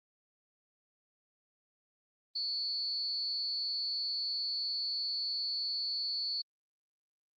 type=tone with amplitude modulation; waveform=sine; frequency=4435 Hz; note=C#8; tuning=in tune; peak=-29 dBFS; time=2.35-6.42 s; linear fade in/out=10 ms; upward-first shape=sine; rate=277 Hz; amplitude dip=75%; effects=Opus 24 kbps